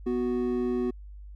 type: tone pair together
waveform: triangle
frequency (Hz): 246.3 / 369.5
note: B3 / F#4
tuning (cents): -5 / -2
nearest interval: perfect fifth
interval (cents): 703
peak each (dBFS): -26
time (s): 0.06-0.91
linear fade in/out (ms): 10
effects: added 50 Hz sine -41 dBFS peak until 1.35 s